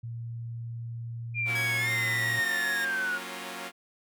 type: tone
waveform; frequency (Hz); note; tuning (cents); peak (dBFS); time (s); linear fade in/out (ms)
sine; 116.54; A#2; 0; -34; 0.03-2.4; 10
type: linear sweep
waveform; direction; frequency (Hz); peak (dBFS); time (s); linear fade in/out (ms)
sine; down; 2415 to 1421; -27; 1.34-3.2; 50
type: chord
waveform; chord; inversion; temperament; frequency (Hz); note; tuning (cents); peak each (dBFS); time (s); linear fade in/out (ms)
5% pulse; Gb major seventh; none; equal with one note detuned; 185 / 233.1 / 274.3 / 349.2; Gb3 / Bb3 / Db4 / F4; 0 / 0 / -18 / 0; -31; 1.45-3.72; 50
type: tone with pitch glide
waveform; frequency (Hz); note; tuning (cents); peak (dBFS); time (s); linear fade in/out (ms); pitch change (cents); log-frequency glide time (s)
sawtooth; 1661.2 to 1843.2; G#6 to A#6; 0 to -20; -29; 1.55-2.85; 5; +180; 1.77-1.9
effects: none